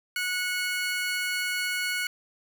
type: tone pair together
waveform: 30% pulse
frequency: 1464 / 2198 Hz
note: F#6 / C#7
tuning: -19 / -15 cents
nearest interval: perfect fifth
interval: 704 cents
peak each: -27 dBFS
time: 0.16-2.07 s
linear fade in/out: 2 ms
effects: none